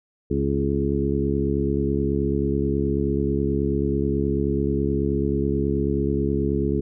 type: harmonic tone with a mistuned harmonic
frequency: 69.3 Hz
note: C#2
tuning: in tune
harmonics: 1 / 2 / 3 / 4 / 5 / 6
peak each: -27 / -27 / -27 / -27 / -27 / -27 dBFS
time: 0.3-6.81 s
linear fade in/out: 10 ms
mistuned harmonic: 6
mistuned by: +20 cents
effects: none